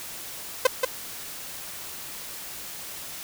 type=tone with echo; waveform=sawtooth; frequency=513 Hz; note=C5; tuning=34 cents flat; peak=-10 dBFS; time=0.65-0.67 s; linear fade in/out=5 ms; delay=180 ms; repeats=1; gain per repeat=-5 dB; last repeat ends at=0.85 s; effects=white hiss -38 dBFS RMS until 3.23 s